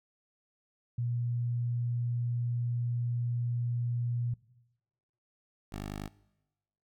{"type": "tone pair in turn", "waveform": ["sine", "10% pulse"], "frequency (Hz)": [120, 50.45], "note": ["B2", "G#1"], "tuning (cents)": [-49, -49], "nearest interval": "octave + minor third", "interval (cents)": 1500, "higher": "first", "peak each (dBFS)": [-29, -29], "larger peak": "neither", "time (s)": [[0.98, 4.34], [5.72, 6.08]], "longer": "first", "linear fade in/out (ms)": 5, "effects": ["noise-tail reverb RT60 1.0 s tail -21 dB re dry"]}